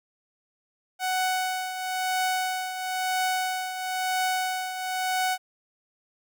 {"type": "tone with tremolo", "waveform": "sawtooth", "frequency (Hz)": 744, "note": "F#5", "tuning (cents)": 9, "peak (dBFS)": -19, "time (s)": [0.99, 5.38], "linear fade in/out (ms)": 50, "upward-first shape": "triangle", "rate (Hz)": 1, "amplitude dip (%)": 65, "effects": []}